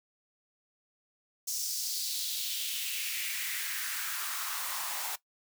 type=noise with high-pass filter sweep; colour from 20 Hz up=white; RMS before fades=-35 dBFS; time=1.47-5.16 s; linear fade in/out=10 ms; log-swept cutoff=6000 to 780 Hz; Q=2.7; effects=noise-tail reverb RT60 0.1 s tail -17 dB re dry